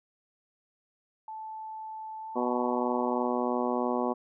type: tone with pitch glide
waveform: sine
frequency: 875 to 884.7 Hz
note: A5 to A5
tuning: -10 to +9 cents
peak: -37 dBFS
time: 1.28-3.26 s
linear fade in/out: 2 ms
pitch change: +19 cents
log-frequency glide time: 2.19-2.33 s
type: harmonic tone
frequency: 123.1 Hz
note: B2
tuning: 5 cents flat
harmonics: 2 / 3 / 4 / 5 / 6 / 7 / 8 / 9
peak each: -31 / -33 / -34 / -35 / -36 / -36 / -37 / -38 dBFS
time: 2.35-4.14 s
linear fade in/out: 20 ms
effects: none